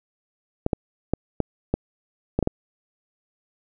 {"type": "clicks", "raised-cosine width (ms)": 2, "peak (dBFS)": -7, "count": 8, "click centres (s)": [0.664, 0.732, 1.136, 1.403, 1.74, 2.39, 2.427, 2.474], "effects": []}